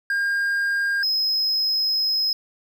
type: tone pair in turn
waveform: triangle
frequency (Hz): 1611 / 5115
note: G6 / D#8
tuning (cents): +47 / +47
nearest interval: octave + minor sixth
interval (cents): 2000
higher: second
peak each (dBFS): -18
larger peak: neither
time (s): 0.1-1.03 / 1.03-2.33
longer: second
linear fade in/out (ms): 2
effects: none